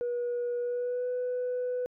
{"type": "tone with pitch glide", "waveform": "sine", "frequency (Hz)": [483.4, 497.3], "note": ["B4", "B4"], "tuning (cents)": [-37, 12], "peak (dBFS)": -27, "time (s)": [0.01, 1.86], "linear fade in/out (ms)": 0, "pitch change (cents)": 49, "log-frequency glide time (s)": [0.6, 1.08], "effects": ["tanh soft clip ceiling -26 dBFS"]}